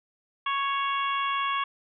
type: harmonic tone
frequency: 554.4 Hz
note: C#5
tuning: in tune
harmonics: 2 / 3 / 4 / 5 / 6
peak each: -26 / -36 / -36 / -35 / -37 dBFS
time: 0.46-1.64 s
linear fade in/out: 5 ms
effects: none